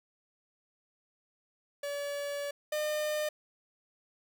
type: tone pair in turn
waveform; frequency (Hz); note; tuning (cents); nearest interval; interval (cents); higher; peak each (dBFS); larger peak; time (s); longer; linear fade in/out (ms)
45% pulse; 572 / 606; D5 / D#5; -46 / -46; minor second; 100; second; -34 / -30; second; 1.83-2.51 / 2.72-3.29; first; 5
effects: none